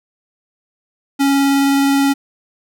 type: tone with vibrato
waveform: square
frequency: 277.2 Hz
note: C#4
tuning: in tune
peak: -12 dBFS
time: 1.19-2.14 s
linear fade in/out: 20 ms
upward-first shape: sine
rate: 19 Hz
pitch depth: 9 cents each way
effects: none